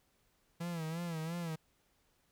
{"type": "tone with vibrato", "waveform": "45% pulse", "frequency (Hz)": 165.7, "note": "E3", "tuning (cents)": 9, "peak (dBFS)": -37, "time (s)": [0.6, 1.56], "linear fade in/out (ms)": 10, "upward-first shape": "sine", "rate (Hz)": 2.9, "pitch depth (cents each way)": 86, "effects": ["pink hiss -74 dBFS RMS until 2.31 s"]}